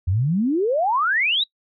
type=exponential sweep; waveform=sine; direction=up; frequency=83.7 to 3976 Hz; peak=-17 dBFS; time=0.07-1.44 s; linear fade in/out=10 ms; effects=noise-tail reverb RT60 0.1 s tail -23 dB re dry